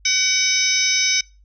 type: harmonic tone with a mistuned harmonic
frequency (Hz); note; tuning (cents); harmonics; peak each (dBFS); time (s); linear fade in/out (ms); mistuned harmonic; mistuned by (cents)
755; F#5; +35; 2 / 3 / 4 / 5 / 6 / 7 / 8; -33 / -21 / -29 / -25 / -32 / -21 / -21; 0.05-1.21; 5; 6; +73
effects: noise-tail reverb RT60 0.3 s tail -24 dB re dry + added 50 Hz sine -48 dBFS peak until 1.44 s